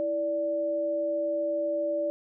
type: tone pair together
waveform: sine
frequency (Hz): 328.3 / 584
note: E4 / D5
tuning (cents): -7 / -10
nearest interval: minor seventh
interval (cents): 997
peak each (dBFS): -34 / -26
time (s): 0-2.1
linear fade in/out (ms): 0
effects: none